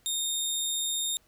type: tone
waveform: 20% pulse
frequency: 3675 Hz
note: A#7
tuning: 25 cents flat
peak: -22 dBFS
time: 0.06-1.17 s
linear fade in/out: 0 ms
effects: pink hiss -65 dBFS RMS until 1.27 s